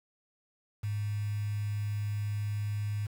sine tone with quantisation, 103.83 Hz, G#2, in tune, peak -30 dBFS, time 0.83-3.07 s, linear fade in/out 10 ms, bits 8, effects none

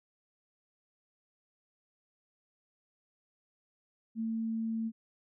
sine tone, 224.7 Hz, A3, 37 cents sharp, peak -31 dBFS, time 4.15-4.92 s, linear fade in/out 50 ms, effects none

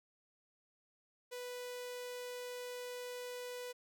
sawtooth tone with notch filter, 493.9 Hz, B4, in tune, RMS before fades -45 dBFS, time 1.31-3.73 s, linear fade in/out 20 ms, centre 1200 Hz, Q 1.6, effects none

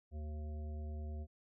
harmonic tone, 75.8 Hz, D#2, 45 cents flat, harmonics 1 / 3 / 5 / 7 / 9, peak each -40 / -53 / -57 / -61 / -59 dBFS, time 0.11-1.27 s, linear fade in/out 50 ms, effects none

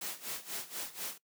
white noise with tremolo, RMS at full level -38 dBFS, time 0.01-1.18 s, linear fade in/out 5 ms, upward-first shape sine, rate 4.1 Hz, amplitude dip 85%, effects noise-tail reverb RT60 0.1 s tail -20 dB re dry + high-pass 150 Hz 12 dB/octave

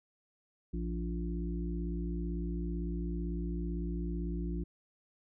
harmonic tone, 57.9 Hz, A#1, 11 cents flat, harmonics 1 / 3 / 5 / 6, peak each -35 / -38 / -43 / -44 dBFS, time 0.73-4.64 s, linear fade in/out 10 ms, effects none

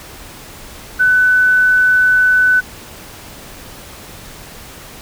sine tone, 1500 Hz, F#6, 23 cents sharp, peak -8 dBFS, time 0.99-2.61 s, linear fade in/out 20 ms, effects pink hiss -35 dBFS RMS until 5.01 s

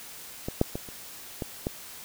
clicks, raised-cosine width 2 ms, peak -17 / -7 / -18 / -29 / -17 / -14 dBFS, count 6, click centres 0.485 / 0.614 / 0.755 / 0.888 / 1.422 / 1.669 s, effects white hiss -44 dBFS RMS until 2.04 s

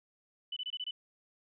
sine tone bursts, 2990 Hz, F#7, 17 cents sharp, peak -35 dBFS, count 6, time 0.52-0.91 s, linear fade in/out 5 ms, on 45 ms, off 24 ms, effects none

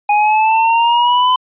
square exponential sweep, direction up, 826 to 1016 Hz, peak -10 dBFS, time 0.09-1.36 s, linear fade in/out 5 ms, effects resampled to 8000 Hz

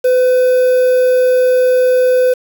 triangle tone with quantisation, 505 Hz, B4, 39 cents sharp, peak -6 dBFS, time 0.04-2.34 s, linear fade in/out 10 ms, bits 5, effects none

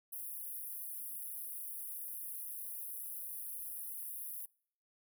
pink high-pass noise, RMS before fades -44 dBFS, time 0.12-4.46 s, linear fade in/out 10 ms, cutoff 10000 Hz, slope 96 dB/octave, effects noise-tail reverb RT60 0.6 s tail -26 dB re dry

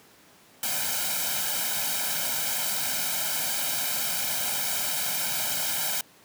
white noise with comb filter, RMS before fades -28 dBFS, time 0.63-6.01 s, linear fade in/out 2 ms, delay 1.3 ms, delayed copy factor +0.85, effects pink hiss -55 dBFS RMS until 6.24 s + high-pass 150 Hz 12 dB/octave

